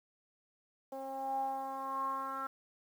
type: tone with low-pass filter sweep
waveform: 10% pulse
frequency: 268.7 Hz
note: C4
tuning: 46 cents sharp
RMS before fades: -38 dBFS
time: 0.92-2.47 s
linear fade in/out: 5 ms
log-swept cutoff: 660 to 1300 Hz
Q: 9.9
effects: 10-bit

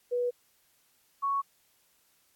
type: tone pair in turn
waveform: sine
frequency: 488.5 / 1110.7 Hz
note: B4 / C#6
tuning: -19 / +3 cents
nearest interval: octave + major second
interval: 1422 cents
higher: second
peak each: -26 dBFS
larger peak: neither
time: 0.11-0.31 / 1.22-1.42 s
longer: neither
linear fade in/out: 20 ms
effects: white hiss -68 dBFS RMS until 2.35 s + AAC 64 kbps

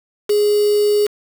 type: tone with quantisation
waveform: sine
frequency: 415.3 Hz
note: G#4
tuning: in tune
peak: -12 dBFS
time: 0.29-1.07 s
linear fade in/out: 10 ms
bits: 4
effects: none

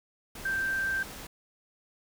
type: tone in noise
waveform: sine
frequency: 1568 Hz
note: G6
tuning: in tune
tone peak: -27 dBFS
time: 0.45-1.03 s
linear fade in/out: 5 ms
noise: pink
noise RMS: -43 dBFS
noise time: 0.35-1.27 s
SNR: +13 dB
effects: none

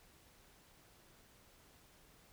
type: silence
effects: pink hiss -65 dBFS RMS until 2.32 s

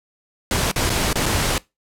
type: noise with dropouts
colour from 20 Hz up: pink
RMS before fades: -20 dBFS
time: 0.51-1.58 s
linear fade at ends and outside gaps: 1 ms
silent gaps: 0.715-0.76 / 0.895-0.901 / 1.13-1.156 / 1.258-1.262 s
effects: noise-tail reverb RT60 0.2 s tail -21 dB re dry + low-pass 12000 Hz 12 dB/octave

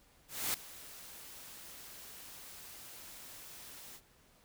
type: noise with ADSR envelope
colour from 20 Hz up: white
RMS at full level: -33 dBFS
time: 0.28-4.01 s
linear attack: 260 ms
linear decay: 4 ms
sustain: -18 dB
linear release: 62 ms
effects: pink hiss -66 dBFS RMS until 4.44 s

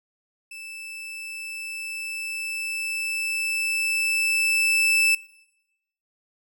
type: tone with level ramp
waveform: 40% pulse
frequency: 2637 Hz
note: E7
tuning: in tune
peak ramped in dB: -36 to -16 dBFS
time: 0.51-5.15 s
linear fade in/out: 5 ms
effects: noise-tail reverb RT60 0.9 s tail -21 dB re dry

